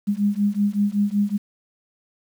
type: beating tone pair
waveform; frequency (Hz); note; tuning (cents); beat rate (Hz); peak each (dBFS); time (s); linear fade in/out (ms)
sine; 201.6 / 206.9; G3 / G#3; +49 / -6; 5.3; -21; 0.07-1.38; 20
effects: 8-bit